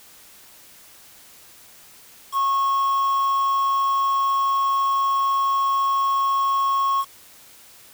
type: tone with quantisation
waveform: triangle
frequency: 1094 Hz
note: C#6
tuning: 23 cents flat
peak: -16 dBFS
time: 2.32-7.05 s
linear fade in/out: 50 ms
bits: 6
effects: white hiss -48 dBFS RMS until 7.93 s